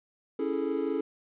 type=chord; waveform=triangle; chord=A major seventh; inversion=first; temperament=equal; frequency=277.2 / 329.6 / 415.3 / 440 Hz; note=C#4 / E4 / G#4 / A4; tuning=0 / 0 / 0 / 0 cents; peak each=-31 dBFS; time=0.39-1.01 s; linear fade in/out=5 ms; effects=resampled to 8000 Hz + 10-bit